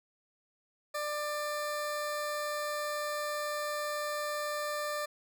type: tone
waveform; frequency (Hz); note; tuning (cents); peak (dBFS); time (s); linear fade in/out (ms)
20% pulse; 594; D5; +20; -28; 0.94-5.06; 10
effects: none